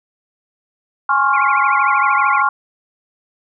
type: chord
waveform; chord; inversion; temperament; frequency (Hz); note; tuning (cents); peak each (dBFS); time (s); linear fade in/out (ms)
sine; Db major seventh; second; equal with one note detuned; 830.6 / 1063.6 / 1108.7 / 1396.9; Ab5 / C6 / Db6 / F6; 0 / +28 / 0 / 0; -19 / -18 / -17 / -16; 1.09-2.49; 5
type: tone with vibrato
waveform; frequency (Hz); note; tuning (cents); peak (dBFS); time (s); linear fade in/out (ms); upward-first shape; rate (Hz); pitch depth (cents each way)
sine; 2207; C#7; -8; -23; 1.33-2.42; 10; triangle; 13; 210
effects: none